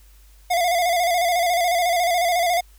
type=tone with vibrato; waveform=square; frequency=699 Hz; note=F5; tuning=1 cent sharp; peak=-18 dBFS; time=0.5-2.61 s; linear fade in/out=10 ms; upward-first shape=square; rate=14 Hz; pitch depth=53 cents each way; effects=added 50 Hz sine -47 dBFS peak until 2.78 s + white hiss -57 dBFS RMS until 2.78 s